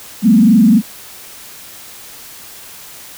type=tone with frequency modulation; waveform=sine; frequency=220 Hz; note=A3; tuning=in tune; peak=-5 dBFS; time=0.22-0.82 s; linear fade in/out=50 ms; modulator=23.5 Hz; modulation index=1.2; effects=white hiss -35 dBFS RMS until 3.17 s